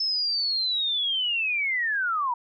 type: linear sweep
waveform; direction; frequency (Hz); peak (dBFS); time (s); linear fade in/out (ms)
sine; down; 5274 to 932.3; -23; 0-2.34; 5
effects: none